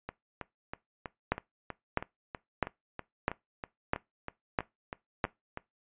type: two click trains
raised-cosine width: 0.5 ms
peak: -11 / -22 dBFS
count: 7 / 18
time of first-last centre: 1.32-5.242 / 0.09-5.574 s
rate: 1.53 / 3.1 Hz
effects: noise-tail reverb RT60 0.2 s tail -21 dB re dry + resampled to 8000 Hz